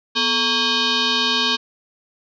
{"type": "tone with frequency modulation", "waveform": "sine", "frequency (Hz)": 246.9, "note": "B3", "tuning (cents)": 0, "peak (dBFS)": -16, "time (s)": [0.15, 1.57], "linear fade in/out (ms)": 20, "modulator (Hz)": 683, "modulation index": 6.4, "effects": []}